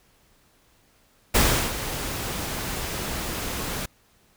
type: noise with ADSR envelope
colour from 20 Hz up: pink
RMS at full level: -18 dBFS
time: 1.34-3.86 s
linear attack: 14 ms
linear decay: 370 ms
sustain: -12 dB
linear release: 7 ms
effects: pink hiss -61 dBFS RMS until 4.36 s